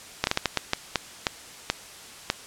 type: slowing click train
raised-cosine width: 0.2 ms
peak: -4 dBFS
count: 11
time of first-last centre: 0.24-2.301 s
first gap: 31 ms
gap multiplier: 1.39
effects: white hiss -44 dBFS RMS until 2.46 s + low-pass 9000 Hz 12 dB/octave